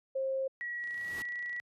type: tone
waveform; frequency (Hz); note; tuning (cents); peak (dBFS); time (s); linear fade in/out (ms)
sine; 533; C5; +32; -30; 0.15-0.48; 10
type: tone with pitch glide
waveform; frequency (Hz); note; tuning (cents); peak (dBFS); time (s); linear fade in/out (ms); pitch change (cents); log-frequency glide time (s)
sine; 1921 to 1936.6; B6 to B6; -48 to -34; -35; 0.61-1.6; 0; +14; 0.89-1.33
type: noise with exponential growth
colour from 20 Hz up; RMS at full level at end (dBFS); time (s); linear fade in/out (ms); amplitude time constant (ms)
pink; -43; 0.66-1.22; 0; 120
type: click train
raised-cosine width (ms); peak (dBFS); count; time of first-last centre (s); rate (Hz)
0.2; -38; 23; 0.84-1.599; 29
effects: high-pass 80 Hz 12 dB/octave + resampled to 32000 Hz